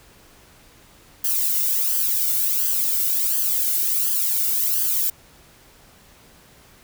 violet noise with flanger, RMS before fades -21 dBFS, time 1.24-5.1 s, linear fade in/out 5 ms, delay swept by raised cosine 0.64 to 1.41 ms, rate 1.4 Hz, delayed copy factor +0.8, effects pink hiss -51 dBFS RMS until 6.83 s

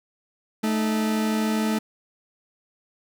40% pulse tone pair together, 218.2 / 311.1 Hz, A3 / D#4, -14 / 0 cents, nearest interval tritone, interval 614 cents, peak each -21 / -30 dBFS, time 0.63-1.79 s, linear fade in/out 10 ms, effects none

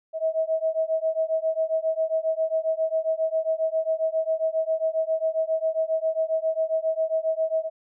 sine beating tone pair, 638 / 645.4 Hz, D#5 / E5, +43 / -37 cents, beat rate 7.4 Hz, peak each -25 dBFS, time 0.13-7.7 s, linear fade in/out 50 ms, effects none

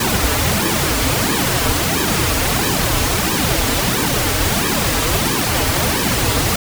pink noise with flanger, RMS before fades -17 dBFS, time 0-6.56 s, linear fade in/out 5 ms, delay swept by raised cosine 1.4 to 5.7 ms, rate 1.5 Hz, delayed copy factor -0.95, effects none

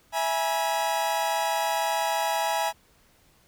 40% pulse chord, E major, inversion none, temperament equal with one note detuned, 659.3 / 830.6 / 965.8 Hz, E5 / G#5 / B5, 0 / 0 / -39 cents, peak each -29 / -26 / -29 dBFS, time 0.12-2.73 s, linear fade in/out 50 ms, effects pink hiss -61 dBFS RMS until 3.47 s

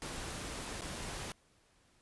pink noise with dropouts, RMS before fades -42 dBFS, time 0.02-1.32 s, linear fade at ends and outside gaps 0 ms, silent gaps 0.809-0.819 s, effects pink hiss -69 dBFS RMS until 2.01 s + resampled to 24000 Hz

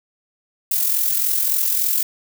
violet noise with amplitude modulation, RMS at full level -17 dBFS, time 0.71-2.03 s, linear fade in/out 5 ms, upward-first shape sine, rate 43.5 Hz, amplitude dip 50%, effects none

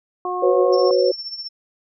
harmonic tone, 361.9 Hz, F#4, 38 cents flat, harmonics 1 / 2 / 3, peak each -26 / -26 / -26 dBFS, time 0.25-0.91 s, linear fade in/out 2 ms
sine chord, F# suspended fourth, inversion none, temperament equal with one note detuned, 370 / 493.9 / 546.7 Hz, F#4 / B4 / C#5, 0 / 0 / -24 cents, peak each -18 dBFS, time 0.42-1.12 s, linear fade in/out 10 ms
sine tone with tremolo, 5410 Hz, E8, 44 cents sharp, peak -25 dBFS, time 0.72-1.49 s, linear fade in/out 20 ms, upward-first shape triangle, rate 15 Hz, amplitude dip 75%
effects none

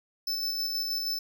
square tone with tremolo, 5274 Hz, E8, in tune, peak -28 dBFS, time 0.27-1.19 s, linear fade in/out 5 ms, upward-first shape square, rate 6.3 Hz, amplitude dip 25%, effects none

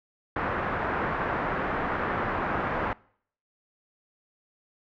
white low-pass noise, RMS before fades -29 dBFS, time 0.36-2.93 s, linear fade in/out 2 ms, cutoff 1600 Hz, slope 24 dB/octave, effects noise-tail reverb RT60 0.6 s tail -24 dB re dry

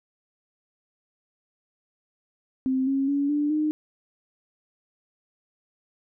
sine tone with pitch steps, 261.6 / 271.9 / 282.7 / 293.8 / 305.4 Hz, C4 / C#4 / C#4 / D4 / D#4, 0 / -33 / +34 / +1 / -32 cents, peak -21 dBFS, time 2.66-3.71 s, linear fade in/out 0 ms, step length 210 ms, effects none

